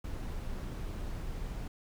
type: noise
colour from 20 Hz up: brown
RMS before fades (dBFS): -38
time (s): 0.04-1.68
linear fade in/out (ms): 5
effects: none